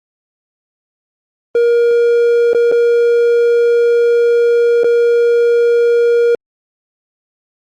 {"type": "tone with dropouts", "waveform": "triangle", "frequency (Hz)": 472.3, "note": "A#4", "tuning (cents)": 23, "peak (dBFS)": -6, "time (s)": [1.55, 6.35], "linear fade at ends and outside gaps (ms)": 2, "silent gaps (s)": [[2.533, 2.547], [2.716, 2.722], [4.835, 4.843]], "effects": ["Opus 32 kbps"]}